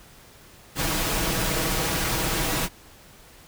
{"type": "noise with comb filter", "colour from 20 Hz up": "pink", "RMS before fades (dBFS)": -25, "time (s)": [0.75, 2.69], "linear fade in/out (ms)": 50, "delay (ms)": 6.2, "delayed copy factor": 0.55, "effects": ["pink hiss -50 dBFS RMS until 3.47 s"]}